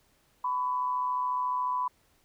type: tone pair together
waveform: sine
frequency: 1000 / 1134.1 Hz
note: B5 / C#6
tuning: +21 / +39 cents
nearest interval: major second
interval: 218 cents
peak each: -27 / -37 dBFS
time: 0.44-1.88 s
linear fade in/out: 5 ms
effects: pink hiss -67 dBFS RMS until 2.24 s